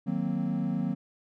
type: chord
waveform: triangle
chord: C half-diminished seventh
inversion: first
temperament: equal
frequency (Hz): 155.56 / 185 / 233.1 / 261.6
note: Eb3 / Gb3 / Bb3 / C4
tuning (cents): 0 / 0 / 0 / 0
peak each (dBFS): -32 / -29 / -30 / -32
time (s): 0.06-0.95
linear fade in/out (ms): 20
effects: none